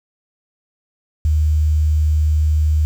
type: tone with quantisation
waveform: sine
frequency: 76.7 Hz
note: D#2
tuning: 24 cents flat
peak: -12 dBFS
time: 1.25-2.85 s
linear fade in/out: 0 ms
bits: 7
effects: none